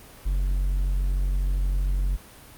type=tone; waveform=triangle; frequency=46.4 Hz; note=F#1; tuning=6 cents sharp; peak=-19 dBFS; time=0.25-2.17 s; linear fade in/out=20 ms; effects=pink hiss -47 dBFS RMS until 2.57 s + Opus 32 kbps